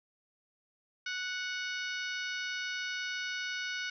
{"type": "harmonic tone with a mistuned harmonic", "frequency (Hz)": 739, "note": "F#5", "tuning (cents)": -2, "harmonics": [2, 3, 4, 5, 6, 7, 8], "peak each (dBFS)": [-37, -41, -43, -45, -47, -48, -49], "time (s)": [1.06, 3.9], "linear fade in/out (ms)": 5, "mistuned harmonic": 4, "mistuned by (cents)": -17, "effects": []}